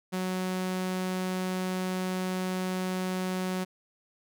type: tone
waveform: sawtooth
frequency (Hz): 185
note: F#3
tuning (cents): 0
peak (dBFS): -25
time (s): 0.12-3.65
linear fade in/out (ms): 20
effects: none